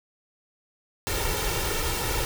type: noise with comb filter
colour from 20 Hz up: pink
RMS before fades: -27 dBFS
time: 1.07-2.25 s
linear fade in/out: 0 ms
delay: 2.2 ms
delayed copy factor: +0.7
effects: none